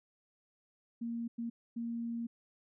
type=tone bursts at uneven times; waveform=sine; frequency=233.1 Hz; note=A#3; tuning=in tune; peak=-35 dBFS; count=3; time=1.01-1.28 / 1.38-1.5 / 1.76-2.27 s; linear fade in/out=10 ms; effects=none